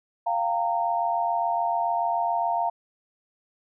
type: tone cluster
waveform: sine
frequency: 696 / 783 / 921 Hz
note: F5 / G5 / A#5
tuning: -6 / -2 / -21 cents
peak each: -25 / -31 / -26 dBFS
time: 0.26-2.7 s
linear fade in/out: 10 ms
effects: none